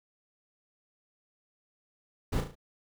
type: noise with echo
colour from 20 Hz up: brown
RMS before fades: -29 dBFS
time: 2.32-2.41 s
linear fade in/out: 10 ms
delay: 36 ms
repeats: 4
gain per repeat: -6 dB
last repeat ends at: 2.554 s
effects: none